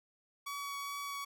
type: tone with vibrato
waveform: sawtooth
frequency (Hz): 1131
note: C#6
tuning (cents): +34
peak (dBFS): -35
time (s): 0.46-1.25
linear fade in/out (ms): 10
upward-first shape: triangle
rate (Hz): 2.4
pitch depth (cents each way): 10
effects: none